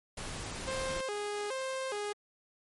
pink noise, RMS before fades -40 dBFS, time 0.17-1.01 s, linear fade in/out 5 ms
sawtooth tone with vibrato, 466.7 Hz, A#4, 2 cents sharp, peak -30 dBFS, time 0.67-2.13 s, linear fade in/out 10 ms, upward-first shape square, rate 1.2 Hz, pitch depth 210 cents each way
effects MP3 48 kbps

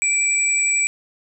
sine tone pair together, 2339 / 7836 Hz, D7 / B8, -8 / -15 cents, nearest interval octave + major sixth, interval 2093 cents, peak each -19 dBFS, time 0.02-0.87 s, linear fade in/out 0 ms, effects none

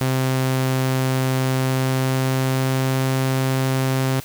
sawtooth tone with pitch glide, 130.81 to 132.02 Hz, C3 to C3, 0 to +16 cents, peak -14 dBFS, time 0.01-4.2 s, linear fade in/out 0 ms, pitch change +16 cents, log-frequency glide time 1.55-3.03 s, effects white hiss -40 dBFS RMS until 4.24 s

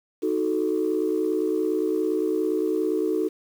sine chord, D# diminished, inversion none, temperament equal with one note detuned, 312.6 / 370 / 440 Hz, D#4 / F#4 / A4, +8 / 0 / 0 cents, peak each -25 dBFS, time 0.22-3.29 s, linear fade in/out 20 ms, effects tanh soft clip ceiling -14 dBFS + 8-bit

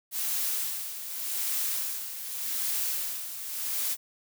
blue noise with tremolo, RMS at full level -29 dBFS, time 0.11-3.97 s, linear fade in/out 50 ms, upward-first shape sine, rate 0.85 Hz, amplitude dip 65%, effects none

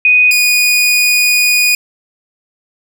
sine / sawtooth tone pair in turn, 2489 / 2465 Hz, D#7 / D#7, 0 / -17 cents, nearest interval unison, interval 17 cents, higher first, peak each -5 dBFS, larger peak neither, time 0.05-0.31 / 0.31-1.75 s, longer second, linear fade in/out 2 ms, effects none

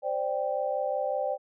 sine chord, C suspended second, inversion none, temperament just, 523.3 / 588.7 / 784.9 Hz, C5 / D5 / G5, 0 / +4 / +2 cents, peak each -31 / -30 / -32 dBFS, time 0.02-1.38 s, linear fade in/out 50 ms, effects none

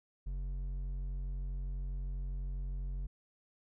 sine tone with hard clipping, 46.17 Hz, F#1, 3 cents flat, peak -37 dBFS, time 0.26-3.07 s, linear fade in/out 10 ms, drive 6 dB, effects none

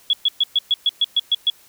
sine tone bursts, 3364 Hz, G#7, 22 cents sharp, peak -13 dBFS, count 10, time 0.1-1.5 s, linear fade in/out 2 ms, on 32 ms, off 120 ms, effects white hiss -51 dBFS RMS until 1.68 s

